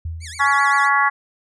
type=tone with exponential decay; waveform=sine; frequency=82 Hz; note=E2; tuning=9 cents flat; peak=-22 dBFS; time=0.05-0.74 s; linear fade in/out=5 ms; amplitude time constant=150 ms
type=tone with vibrato; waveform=10% pulse; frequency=1957 Hz; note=B6; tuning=16 cents flat; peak=-23 dBFS; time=0.2-0.9 s; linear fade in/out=50 ms; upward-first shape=sine; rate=7.7 Hz; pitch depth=290 cents each way
type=harmonic tone; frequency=280.6 Hz; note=C#4; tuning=21 cents sharp; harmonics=3 / 4 / 5 / 6 / 7; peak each=-21 / -17 / -23 / -20 / -21 dBFS; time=0.39-1.1 s; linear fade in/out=20 ms
effects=resampled to 22050 Hz